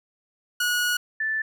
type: tone pair in turn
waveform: sawtooth / sine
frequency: 1456 / 1757.8 Hz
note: F#6 / A6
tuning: -28 / -2 cents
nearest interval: minor third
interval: 326 cents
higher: second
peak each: -18 / -23 dBFS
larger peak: first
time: 0.6-0.97 / 1.2-1.42 s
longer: first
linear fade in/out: 5 ms
effects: none